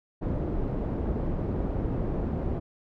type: low-pass noise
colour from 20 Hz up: pink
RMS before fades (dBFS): -29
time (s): 0.21-2.6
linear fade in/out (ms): 20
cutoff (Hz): 480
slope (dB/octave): 12
effects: none